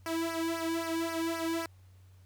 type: tone with flanger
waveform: sawtooth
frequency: 329.6 Hz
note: E4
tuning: in tune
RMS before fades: -33 dBFS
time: 0.06-1.66 s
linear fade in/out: 2 ms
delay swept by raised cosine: 0.26 to 1.56 ms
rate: 3.8 Hz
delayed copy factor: -0.85
effects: added 93 Hz sine -54 dBFS peak until 2.25 s + pink hiss -69 dBFS RMS until 2.25 s